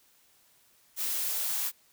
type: noise with high-pass filter sweep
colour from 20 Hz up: blue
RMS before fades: -31 dBFS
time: 0.96-1.72 s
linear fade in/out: 50 ms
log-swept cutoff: 230 to 1100 Hz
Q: 2
effects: white hiss -64 dBFS RMS until 1.92 s